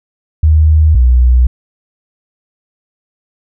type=tone pair in turn; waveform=sine; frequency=77.78 / 61.88 Hz; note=D#2 / B1; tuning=0 / +4 cents; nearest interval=major third; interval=396 cents; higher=first; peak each=-4 dBFS; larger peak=neither; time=0.43-0.95 / 0.95-1.47 s; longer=neither; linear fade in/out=5 ms; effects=none